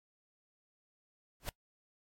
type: noise with exponential growth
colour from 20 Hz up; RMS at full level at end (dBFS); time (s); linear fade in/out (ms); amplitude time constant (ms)
pink; -34; 1.4-1.49; 0; 19
effects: noise-tail reverb RT60 0.1 s tail -23 dB re dry + MP3 64 kbps